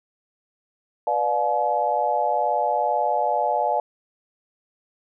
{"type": "chord", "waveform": "sine", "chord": "B diminished seventh", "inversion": "none", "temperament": "just", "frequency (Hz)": [493.9, 592.7, 711.2, 853.4], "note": ["B4", "D5", "F5", "Ab5"], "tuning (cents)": [0, 16, 31, 47], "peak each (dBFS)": [-29, -25, -24, -23], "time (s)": [1.07, 3.8], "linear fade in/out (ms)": 2, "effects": []}